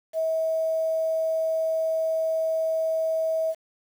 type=tone with quantisation; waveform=sine; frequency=644 Hz; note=E5; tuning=41 cents flat; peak=-22 dBFS; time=0.13-3.55 s; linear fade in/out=50 ms; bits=8; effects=none